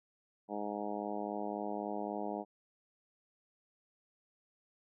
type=harmonic tone; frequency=103.7 Hz; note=G#2; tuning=2 cents flat; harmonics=2 / 3 / 4 / 5 / 6 / 7 / 8 / 9; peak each=-43 / -43 / -44 / -46 / -44 / -43 / -45 / -49 dBFS; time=0.48-2.45 s; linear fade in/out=50 ms; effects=none